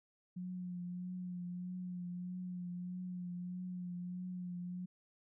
sine tone with vibrato, 179.5 Hz, F3, 48 cents sharp, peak -40 dBFS, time 0.36-4.86 s, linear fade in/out 10 ms, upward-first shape triangle, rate 1.6 Hz, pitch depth 32 cents each way, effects none

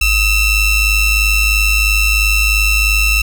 45% pulse ring-modulated tone, 1318.5 Hz, E6, in tune, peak -7 dBFS, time 0.01-3.22 s, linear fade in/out 5 ms, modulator 1370 Hz, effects none

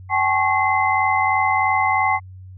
sine tone cluster, 771 / 854 / 1092 / 2058 Hz, G5 / G#5 / C#6 / C7, -29 / +48 / -26 / -29 cents, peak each -21 dBFS, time 0.09-2.2 s, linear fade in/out 50 ms, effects added 93 Hz sine -36 dBFS peak until 2.57 s

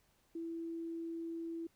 sine tone, 331.7 Hz, E4, 11 cents sharp, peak -39 dBFS, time 0.35-1.67 s, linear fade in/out 5 ms, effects pink hiss -73 dBFS RMS until 1.75 s

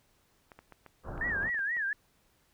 clicks, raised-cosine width 0.5 ms, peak -34 dBFS, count 11, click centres 0.518 / 0.59 / 0.723 / 0.863 / 1.178 / 1.294 / 1.43 / 1.489 / 1.545 / 1.592 / 1.768 s
pink low-pass noise, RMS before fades -40 dBFS, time 1.03-1.51 s, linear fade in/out 50 ms, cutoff 1600 Hz, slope 96 dB/octave
sine tone with vibrato, 1750 Hz, A6, 10 cents flat, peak -29 dBFS, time 1.21-1.93 s, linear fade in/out 2 ms, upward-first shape sine, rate 4.2 Hz, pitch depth 180 cents each way
effects pink hiss -69 dBFS RMS until 2.53 s

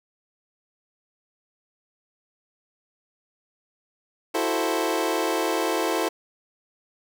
25% pulse chord, F# half-diminished seventh, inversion third, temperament equal, 329.6 / 370 / 440 / 523.3 Hz, E4 / F#4 / A4 / C5, 0 / 0 / 0 / 0 cents, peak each -23 / -26 / -24 / -26 dBFS, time 4.34-6.09 s, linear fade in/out 10 ms, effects none

